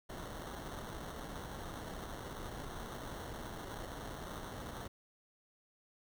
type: noise with sample-and-hold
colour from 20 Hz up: pink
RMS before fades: -45 dBFS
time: 0.09-4.88 s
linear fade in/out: 10 ms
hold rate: 2450 Hz
effects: none